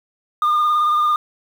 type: tone with vibrato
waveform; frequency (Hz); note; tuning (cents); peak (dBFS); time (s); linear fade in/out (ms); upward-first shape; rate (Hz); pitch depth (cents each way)
sine; 1212; D#6; -46; -11; 0.42-1.16; 2; sine; 18; 25
effects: tanh soft clip ceiling -13 dBFS + 7-bit